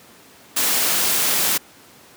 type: noise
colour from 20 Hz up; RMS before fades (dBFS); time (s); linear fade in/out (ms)
white; -19; 0.56-1.58; 10
effects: pink hiss -47 dBFS RMS until 2.16 s + high-pass 150 Hz 12 dB/octave